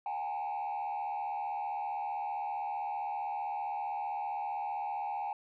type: tone with frequency modulation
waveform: sine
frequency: 820 Hz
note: G#5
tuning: 22 cents flat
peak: -31 dBFS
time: 0.06-5.33 s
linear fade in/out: 2 ms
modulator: 75.4 Hz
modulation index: 0.97
effects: tanh soft clip ceiling -32 dBFS